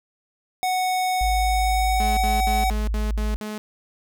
square tone with pitch glide, 740 to 754.2 Hz, F#5 to F#5, 0 to +33 cents, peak -21 dBFS, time 0.63-2.7 s, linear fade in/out 0 ms, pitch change +33 cents, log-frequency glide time 1.3-2.35 s
sine tone, 53.9 Hz, A1, 35 cents flat, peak -21 dBFS, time 1.21-3.36 s, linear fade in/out 0 ms
sawtooth tone bursts, 213 Hz, G#3, 44 cents sharp, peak -25 dBFS, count 7, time 2-3.58 s, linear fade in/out 0 ms, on 170 ms, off 65 ms
effects none

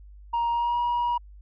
sine tone with pitch glide, 940 to 959.2 Hz, A#5 to A#5, +14 to +49 cents, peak -20 dBFS, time 0.33-1.18 s, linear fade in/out 10 ms, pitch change +35 cents, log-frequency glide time 0.51-0.78 s, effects tanh soft clip ceiling -21 dBFS + added 50 Hz sine -44 dBFS peak until 1.41 s

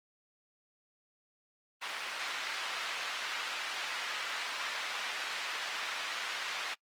pink band-pass noise, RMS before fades -38 dBFS, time 1.81-6.75 s, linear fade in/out 20 ms, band 1300 to 3700 Hz, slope 12 dB/octave, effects noise-tail reverb RT60 0.1 s tail -26 dB re dry + Opus 24 kbps

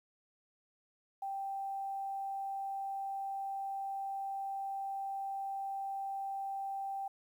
sine tone with quantisation, 784 Hz, G5, in tune, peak -36 dBFS, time 1.22-7.08 s, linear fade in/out 5 ms, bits 11, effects none

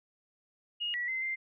sine tone with pitch steps, 2865 / 1938 / 2064 / 2091 Hz, F7 / B6 / C7 / C7, +44 / -33 / -24 / -2 cents, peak -31 dBFS, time 0.8-1.36 s, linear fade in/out 20 ms, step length 140 ms, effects none

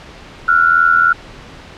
sine tone pair together, 1363 / 1446 Hz, F6 / F#6, -43 / -40 cents, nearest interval minor second, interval 103 cents, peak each -11 dBFS, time 0.48-1.13 s, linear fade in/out 5 ms, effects pink hiss -36 dBFS RMS until 1.77 s + low-pass 4000 Hz 12 dB/octave

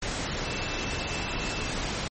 sine tone in noise, 2656 Hz, E7, 12 cents sharp, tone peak -38 dBFS, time 0.45-1.71 s, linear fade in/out 5 ms, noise pink, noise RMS -31 dBFS, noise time 0.02-2.08 s, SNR -10 dB, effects MP3 32 kbps

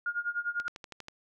sine tone with tremolo, 1422 Hz, F6, 31 cents sharp, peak -27 dBFS, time 0.06-0.68 s, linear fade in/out 2 ms, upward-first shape sine, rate 10 Hz, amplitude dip 90%
click train, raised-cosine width 0.2 ms, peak -25 dBFS, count 7, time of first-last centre 0.6-1.084 s, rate 12.4 Hz
effects none

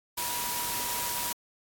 sine tone in noise, 965 Hz, B5, 40 cents flat, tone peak -36 dBFS, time 0.17-1.33 s, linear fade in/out 10 ms, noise white, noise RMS -32 dBFS, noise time 0.17-1.33 s, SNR -7 dB, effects AAC 64 kbps

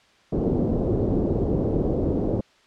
white low-pass noise, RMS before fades -23 dBFS, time 0.32-2.41 s, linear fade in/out 5 ms, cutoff 450 Hz, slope 24 dB/octave, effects white hiss -57 dBFS RMS until 2.66 s + low-pass 4000 Hz 12 dB/octave

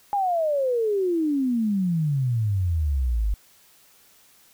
sine exponential sweep, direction down, 830 to 49 Hz, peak -20 dBFS, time 0.13-3.34 s, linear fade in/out 0 ms, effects white hiss -56 dBFS RMS until 4.53 s

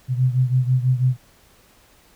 sine beating tone pair, 126 / 132.1 Hz, B2 / C3, +35 / +17 cents, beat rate 6.1 Hz, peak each -17 / -21 dBFS, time 0.08-1.17 s, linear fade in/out 50 ms, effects pink hiss -54 dBFS RMS until 2.15 s

